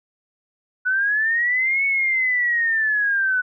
sine linear two-way sweep, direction up then down, 1480 to 2221 to 1480 Hz, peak -17 dBFS, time 0.85-3.42 s, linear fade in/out 20 ms, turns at 1.85 s, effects none

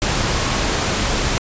sine tone in noise, 1100 Hz, C#6, 14 cents flat, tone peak -30 dBFS, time 0.35-0.6 s, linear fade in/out 0 ms, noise pink, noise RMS -19 dBFS, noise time 0.02-1.38 s, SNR -14 dB, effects resampled to 16000 Hz

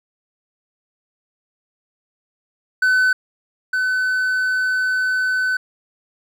triangle tone pair in turn, 1511 / 1511 Hz, F#6 / F#6, +36 / +36 cents, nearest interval unison, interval 0 cents, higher neither, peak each -11 / -15 dBFS, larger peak first, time 2.82-3.13 / 3.73-5.57 s, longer second, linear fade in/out 5 ms, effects none

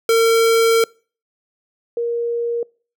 square / sine tone pair in turn, 455.5 / 470.5 Hz, A#4 / A#4, -40 / +16 cents, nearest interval minor second, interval 56 cents, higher second, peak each -12 / -18 dBFS, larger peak first, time 0.09-0.84 / 1.97-2.63 s, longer first, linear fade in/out 2 ms, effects noise-tail reverb RT60 0.4 s tail -26 dB re dry

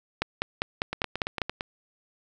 two click trains, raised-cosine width 0.3 ms, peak -9 / -14 dBFS, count 7 / 7, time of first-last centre 0.22-1.418 / 0.93-1.609 s, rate 5.01 / 8.84 Hz, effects none

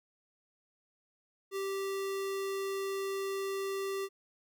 square tone, 390.6 Hz, G4, 6 cents flat, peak -34 dBFS, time 1.51-4.09 s, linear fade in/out 50 ms, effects none

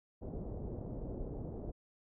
pink low-pass noise, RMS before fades -42 dBFS, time 0.21-1.72 s, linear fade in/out 20 ms, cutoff 580 Hz, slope 24 dB/octave, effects none

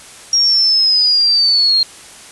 sine linear sweep, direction down, 5620 to 4203 Hz, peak -9 dBFS, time 0.33-1.83 s, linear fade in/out 2 ms, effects white hiss -37 dBFS RMS until 2.31 s + resampled to 24000 Hz

